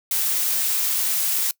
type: noise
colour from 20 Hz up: blue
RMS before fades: -22 dBFS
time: 0.11-1.51 s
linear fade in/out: 2 ms
effects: noise-tail reverb RT60 0.1 s tail -22 dB re dry